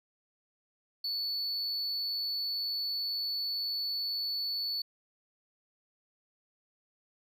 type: tone with amplitude modulation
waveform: triangle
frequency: 4449 Hz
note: C#8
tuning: 5 cents sharp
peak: -29 dBFS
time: 1.04-4.82 s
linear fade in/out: 5 ms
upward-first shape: sine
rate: 279 Hz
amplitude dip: 25%
effects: none